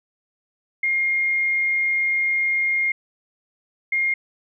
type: tone bursts at uneven times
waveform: sine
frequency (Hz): 2129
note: C7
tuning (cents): +30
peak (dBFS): -18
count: 2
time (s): 0.83-2.92 / 3.92-4.14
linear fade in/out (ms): 5
effects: none